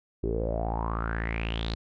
sawtooth tone with low-pass filter sweep, 56.1 Hz, A1, 34 cents sharp, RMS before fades -30 dBFS, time 0.23-1.75 s, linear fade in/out 5 ms, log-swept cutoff 370 to 4300 Hz, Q 8, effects none

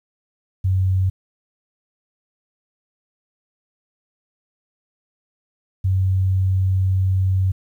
sine tone pair in turn, 94 / 94.46 Hz, F#2 / F#2, +28 / +36 cents, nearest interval unison, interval 8 cents, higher second, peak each -15 dBFS, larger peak neither, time 0.64-1.1 / 5.84-7.52 s, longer second, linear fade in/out 10 ms, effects 9-bit

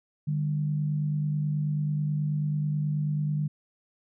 sine tone pair together, 150 / 199.26 Hz, D3 / G3, +37 / +29 cents, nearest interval perfect fourth, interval 492 cents, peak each -25 / -35 dBFS, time 0.27-3.48 s, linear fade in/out 10 ms, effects none

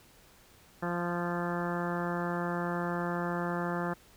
harmonic tone with a mistuned harmonic, 174.1 Hz, F3, 5 cents flat, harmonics 1 / 2 / 3 / 4 / 5 / 6 / 7 / 8 / 9 / 10, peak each -34 / -37 / -39 / -40 / -41 / -42 / -42 / -43 / -44 / -44 dBFS, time 0.82-3.94 s, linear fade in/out 10 ms, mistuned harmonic 8, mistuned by -15 cents, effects pink hiss -59 dBFS RMS until 4.16 s

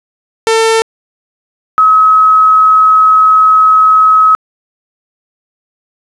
sawtooth / sine tone pair in turn, 448.5 / 1279.2 Hz, A4 / D#6, +33 / +48 cents, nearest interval octave + tritone, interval 1815 cents, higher second, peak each -3 dBFS, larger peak neither, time 0.47-0.82 / 1.78-4.35 s, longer second, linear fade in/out 0 ms, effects resampled to 24000 Hz + 7-bit

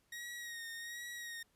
sawtooth tone with vibrato, 1879 Hz, A#6, 13 cents sharp, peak -40 dBFS, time 0.12-1.43 s, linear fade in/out 5 ms, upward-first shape sine, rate 1.3 Hz, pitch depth 38 cents each way, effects pink hiss -75 dBFS RMS until 1.55 s + resampled to 32000 Hz

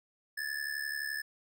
square ring-modulated tone, 1732 Hz, A6, 28 cents flat, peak -32 dBFS, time 0.37-1.22 s, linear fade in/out 10 ms, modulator 35.8 Hz, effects none

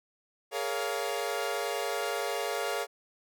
sawtooth chord, Bb minor seventh, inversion third, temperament equal with one note detuned, 415.3 / 466.2 / 563.7 / 698.5 Hz, Ab4 / Bb4 / Db5 / F5, 0 / 0 / +29 / 0 cents, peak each -32 dBFS, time 0.51-2.87 s, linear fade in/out 50 ms, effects none

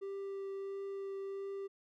triangle tone with vibrato, 392.6 Hz, G4, 3 cents sharp, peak -37 dBFS, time 0.01-1.68 s, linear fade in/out 20 ms, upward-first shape triangle, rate 1.5 Hz, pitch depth 9 cents each way, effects none

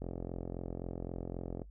click train, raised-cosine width 2 ms, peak -26 dBFS, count 71, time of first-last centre 0.02-1.618 s, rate 43.8 Hz, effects noise-tail reverb RT60 0.1 s tail -17 dB re dry + added 50 Hz sine -49 dBFS peak until 1.7 s

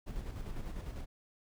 brown noise with tremolo, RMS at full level -39 dBFS, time 0.06-1.06 s, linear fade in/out 20 ms, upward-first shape square, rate 10 Hz, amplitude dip 40%, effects none

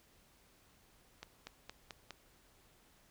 accelerating click train, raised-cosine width 0.2 ms, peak -28 dBFS, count 5, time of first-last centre 1.23-2.107 s, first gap 240 ms, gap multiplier 0.94, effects pink hiss -67 dBFS RMS until 3.1 s

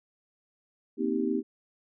sine chord, C minor seventh, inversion third, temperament just, 235.5 / 261.6 / 314 / 392.4 Hz, Bb3 / C4 / Eb4 / G4, +18 / 0 / +16 / +2 cents, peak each -31 dBFS, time 0.97-1.43 s, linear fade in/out 50 ms, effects none

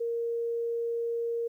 sine tone, 466.2 Hz, A#4, in tune, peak -28 dBFS, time 0-1.48 s, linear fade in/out 10 ms, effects 11-bit

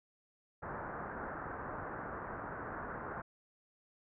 white low-pass noise, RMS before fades -43 dBFS, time 0.62-3.22 s, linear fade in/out 10 ms, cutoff 1600 Hz, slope 48 dB/octave, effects none

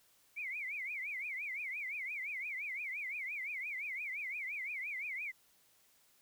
sine tone with vibrato, 2234 Hz, C#7, 13 cents sharp, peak -38 dBFS, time 0.36-5.32 s, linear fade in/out 20 ms, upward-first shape triangle, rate 5.8 Hz, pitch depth 220 cents each way, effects white hiss -69 dBFS RMS until 6.21 s

